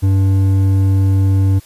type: tone with hard clipping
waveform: triangle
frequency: 96.6 Hz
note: G2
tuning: 25 cents flat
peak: -11 dBFS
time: 0.02-1.6 s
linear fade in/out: 20 ms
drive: 10 dB
effects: white hiss -45 dBFS RMS until 1.65 s + resampled to 32000 Hz